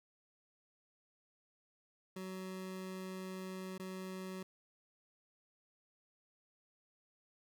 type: tone with dropouts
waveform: 25% pulse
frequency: 187.3 Hz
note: F#3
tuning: 21 cents sharp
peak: -39 dBFS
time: 2.16-4.43 s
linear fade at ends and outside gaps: 5 ms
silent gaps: 3.78-3.796 s
effects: none